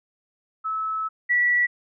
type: tone pair in turn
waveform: sine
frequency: 1300 / 1947.8 Hz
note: E6 / B6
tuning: -24 / -24 cents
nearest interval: perfect fifth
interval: 700 cents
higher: second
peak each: -24 / -17 dBFS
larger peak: second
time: 0.64-1.09 / 1.29-1.67 s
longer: first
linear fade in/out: 20 ms
effects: none